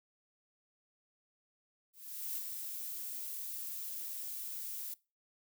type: noise with ADSR envelope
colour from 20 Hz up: violet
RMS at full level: -38 dBFS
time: 1.93-4.94 s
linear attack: 430 ms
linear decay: 52 ms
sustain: -4 dB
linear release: 5 ms
effects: noise-tail reverb RT60 0.3 s tail -22 dB re dry